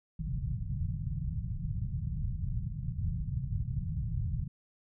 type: low-pass noise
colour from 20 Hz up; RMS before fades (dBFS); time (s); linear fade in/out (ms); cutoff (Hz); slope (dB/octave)
white; -34; 0.19-4.48; 5; 160; 48
effects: none